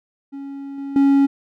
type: tone with level steps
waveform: triangle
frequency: 277.2 Hz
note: C#4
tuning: in tune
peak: -27 / -24 / -9 dBFS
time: 0.32-1.27 s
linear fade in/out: 20 ms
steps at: 0.78 / 0.96 s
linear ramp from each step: 2 ms
effects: none